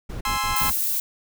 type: noise bursts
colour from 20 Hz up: brown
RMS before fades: -31 dBFS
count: 4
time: 0.09-0.72 s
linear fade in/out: 10 ms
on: 120 ms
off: 50 ms
type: chord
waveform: sawtooth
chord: Ab augmented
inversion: none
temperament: equal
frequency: 830.6 / 1046.5 / 1318.5 Hz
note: Ab5 / C6 / E6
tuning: 0 / 0 / 0 cents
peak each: -26 / -21 / -25 dBFS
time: 0.25-0.7 s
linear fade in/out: 2 ms
type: noise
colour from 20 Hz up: violet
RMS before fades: -24 dBFS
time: 0.56-1 s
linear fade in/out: 2 ms
effects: none